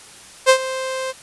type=tone with ADSR envelope; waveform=sawtooth; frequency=523.3 Hz; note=C5; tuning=in tune; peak=-3 dBFS; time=0.46-1.13 s; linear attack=35 ms; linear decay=81 ms; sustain=-16 dB; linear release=29 ms; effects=white hiss -42 dBFS RMS until 1.22 s + resampled to 24000 Hz